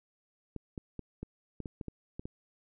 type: clicks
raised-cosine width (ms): 3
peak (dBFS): -26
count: 10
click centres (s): 0.563 / 0.778 / 0.993 / 1.23 / 1.603 / 1.658 / 1.812 / 1.883 / 2.195 / 2.255
effects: none